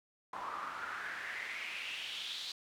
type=noise with band-pass filter sweep; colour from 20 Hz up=pink; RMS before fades=-42 dBFS; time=0.33-2.52 s; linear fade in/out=2 ms; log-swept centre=990 to 4000 Hz; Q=4.6; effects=none